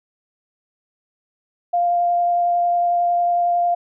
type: tone with vibrato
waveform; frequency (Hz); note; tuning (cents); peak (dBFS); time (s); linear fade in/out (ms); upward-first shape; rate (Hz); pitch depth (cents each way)
sine; 698.5; F5; 0; -15; 1.73-3.75; 10; sine; 11; 8
effects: none